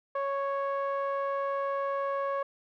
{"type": "tone with low-pass filter", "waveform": "sawtooth", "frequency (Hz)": 554, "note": "C#5", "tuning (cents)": -1, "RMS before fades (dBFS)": -31, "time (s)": [0.15, 2.43], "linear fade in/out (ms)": 5, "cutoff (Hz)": 1200, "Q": 1.9, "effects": []}